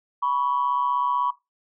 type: tone pair together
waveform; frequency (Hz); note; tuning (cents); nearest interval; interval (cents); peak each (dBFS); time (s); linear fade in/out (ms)
sine; 982 / 1118; B5 / C#6; -10 / +14; major second; 224; -23; 0.22-1.31; 10
effects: noise-tail reverb RT60 0.2 s tail -17 dB re dry + tanh soft clip ceiling -13 dBFS